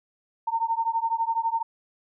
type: beating tone pair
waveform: sine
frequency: 906 / 918 Hz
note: A#5 / A#5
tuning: -50 / -27 cents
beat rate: 12 Hz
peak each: -26 dBFS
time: 0.47-1.63 s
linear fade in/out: 10 ms
effects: none